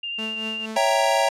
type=tone with vibrato; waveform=sine; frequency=2794 Hz; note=F7; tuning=in tune; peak=-27 dBFS; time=0.03-0.66 s; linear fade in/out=5 ms; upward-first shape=triangle; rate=11 Hz; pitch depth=17 cents each way
type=tone with tremolo; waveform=sawtooth; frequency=220 Hz; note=A3; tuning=in tune; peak=-25 dBFS; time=0.18-0.78 s; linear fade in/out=10 ms; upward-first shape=triangle; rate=4.3 Hz; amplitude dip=75%
type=chord; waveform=square; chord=C# diminished seventh; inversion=none; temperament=equal; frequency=554.4 / 659.3 / 784 / 932.3 Hz; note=C#5 / E5 / G5 / Bb5; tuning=0 / 0 / 0 / 0 cents; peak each=-24 dBFS; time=0.76-1.29 s; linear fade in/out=5 ms
effects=low-pass 9000 Hz 12 dB/octave